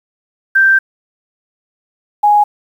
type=tone pair in turn; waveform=sine; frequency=1568 / 830.6 Hz; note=G6 / G#5; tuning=0 / 0 cents; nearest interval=major seventh; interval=1100 cents; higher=first; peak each=-6 dBFS; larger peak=neither; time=0.55-0.79 / 2.23-2.44 s; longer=first; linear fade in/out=10 ms; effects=7-bit